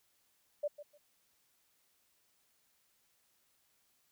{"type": "tone with echo", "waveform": "sine", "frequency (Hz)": 587.3, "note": "D5", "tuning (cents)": 0, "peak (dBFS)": -31, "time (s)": [0.63, 0.68], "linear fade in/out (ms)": 10, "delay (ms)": 150, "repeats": 2, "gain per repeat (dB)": -14, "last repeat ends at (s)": 0.98, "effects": ["white hiss -74 dBFS RMS until 4.11 s"]}